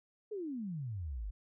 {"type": "exponential sweep", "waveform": "sine", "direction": "down", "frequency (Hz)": [443.4, 45.1], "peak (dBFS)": -37, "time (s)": [0.31, 1.31], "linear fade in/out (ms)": 10, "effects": []}